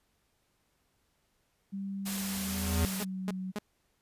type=tone with pitch glide; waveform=sine; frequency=196 to 186.82 Hz; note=G3 to F#3; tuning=0 to +17 cents; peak=-34 dBFS; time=1.72-3.52 s; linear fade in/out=20 ms; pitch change=-83 cents; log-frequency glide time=2.08-3.32 s
type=noise; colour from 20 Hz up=white; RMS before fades=-37 dBFS; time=2.05-3.05 s; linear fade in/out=20 ms
type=tone with exponential growth; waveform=square; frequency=82.41 Hz; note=E2; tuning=in tune; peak=-25 dBFS; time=2.06-2.85 s; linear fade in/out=0 ms; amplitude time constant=170 ms
type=tone bursts; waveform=sawtooth; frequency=208.5 Hz; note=G#3; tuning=7 cents sharp; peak=-29 dBFS; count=3; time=3-3.587 s; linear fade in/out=2 ms; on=29 ms; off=250 ms
effects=pink hiss -74 dBFS RMS until 4.01 s + resampled to 32000 Hz